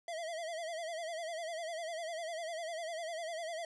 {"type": "tone with vibrato", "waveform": "square", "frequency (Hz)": 659, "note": "E5", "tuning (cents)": -1, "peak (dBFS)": -39, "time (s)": [0.08, 3.65], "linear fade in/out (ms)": 2, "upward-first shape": "sine", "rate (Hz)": 10, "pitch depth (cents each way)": 91, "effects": ["resampled to 22050 Hz"]}